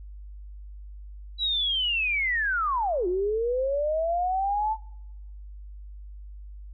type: linear two-way sweep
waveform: sine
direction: down then up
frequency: 3951 to 349.2 to 889 Hz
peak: -23 dBFS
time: 1.38-4.77 s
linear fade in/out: 50 ms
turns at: 3.07 s
effects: noise-tail reverb RT60 0.9 s tail -24 dB re dry + added 50 Hz sine -39 dBFS peak until 6.73 s